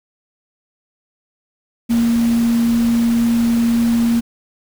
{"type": "tone in noise", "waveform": "sine", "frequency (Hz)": 233.1, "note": "A#3", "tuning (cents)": 0, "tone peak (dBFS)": -12, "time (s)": [1.89, 4.21], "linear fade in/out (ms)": 20, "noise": "pink", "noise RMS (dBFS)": -30, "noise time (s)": [1.89, 4.21], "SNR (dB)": 15, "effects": []}